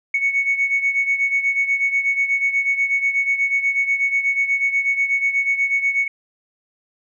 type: beating tone pair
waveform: sine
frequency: 2217 / 2225.2 Hz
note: C#7 / C#7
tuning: 0 / +6 cents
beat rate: 8.2 Hz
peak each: -17 / -22 dBFS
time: 0.14-6.08 s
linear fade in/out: 5 ms
effects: tanh soft clip ceiling -10 dBFS